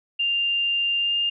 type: tone with pitch glide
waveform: sine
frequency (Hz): 2794 to 2812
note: F7 to F7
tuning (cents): 0 to +11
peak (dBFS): -20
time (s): 0.19-1.3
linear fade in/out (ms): 10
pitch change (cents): +11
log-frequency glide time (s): 0.99-1.16
effects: none